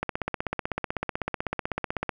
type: click train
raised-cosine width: 0.5 ms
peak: -12 dBFS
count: 34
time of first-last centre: 0.03-2.092 s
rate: 16 Hz
effects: none